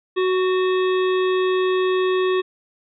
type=harmonic tone with a mistuned harmonic; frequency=371.5 Hz; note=F#4; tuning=7 cents sharp; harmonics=1 / 3 / 5 / 7 / 9 / 10; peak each=-17 / -27 / -31 / -34 / -36 / -37 dBFS; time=0.16-2.42 s; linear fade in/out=20 ms; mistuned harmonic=5; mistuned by=-29 cents; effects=none